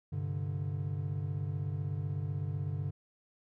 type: chord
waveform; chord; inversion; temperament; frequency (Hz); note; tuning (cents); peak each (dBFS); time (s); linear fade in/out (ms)
triangle; G suspended fourth; none; equal with one note detuned; 99.02 / 130.81 / 146.83; G2 / C3 / D3; +18 / 0 / 0; -34 / -39 / -34; 0.12-2.91; 10
effects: none